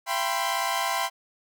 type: chord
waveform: sawtooth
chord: C major seventh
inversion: first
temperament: equal with one note detuned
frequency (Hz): 675.1 / 784 / 987.8 / 1046.5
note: E5 / G5 / B5 / C6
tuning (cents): +41 / 0 / 0 / 0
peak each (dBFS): -28 / -26 / -27 / -26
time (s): 0.06-1.1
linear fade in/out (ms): 50
effects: none